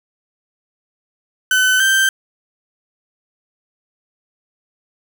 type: tone pair in turn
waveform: 35% pulse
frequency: 1514 / 1563.8 Hz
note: F#6 / G6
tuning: +39 / -5 cents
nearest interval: minor second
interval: 56 cents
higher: second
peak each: -10 dBFS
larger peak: neither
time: 1.51-1.8 / 1.8-2.09 s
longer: neither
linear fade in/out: 2 ms
effects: none